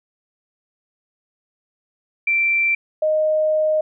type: tone pair in turn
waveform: sine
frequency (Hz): 2348 / 619.8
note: D7 / D#5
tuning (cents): -1 / -7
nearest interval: octave + major seventh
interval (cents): 2306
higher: first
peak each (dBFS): -15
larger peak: neither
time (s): 2.27-2.75 / 3.02-3.81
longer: second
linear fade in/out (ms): 5
effects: none